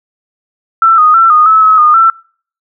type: tone with pitch steps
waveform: sine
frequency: 1336 / 1241 / 1343 / 1233 / 1300 / 1284 / 1224 / 1338 Hz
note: E6 / D#6 / E6 / D#6 / E6 / E6 / D#6 / E6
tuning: +23 / -5 / +32 / -16 / -24 / -46 / -29 / +25 cents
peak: -3 dBFS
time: 0.82-2.1 s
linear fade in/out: 2 ms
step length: 160 ms
effects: noise-tail reverb RT60 0.5 s tail -26 dB re dry